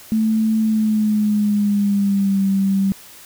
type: tone with pitch glide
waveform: sine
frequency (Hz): 219.9 to 194.78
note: A3 to G3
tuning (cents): -1 to -11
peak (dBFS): -14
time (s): 0.12-2.92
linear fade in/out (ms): 0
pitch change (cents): -210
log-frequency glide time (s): 0.61-2.42
effects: white hiss -42 dBFS RMS until 3.25 s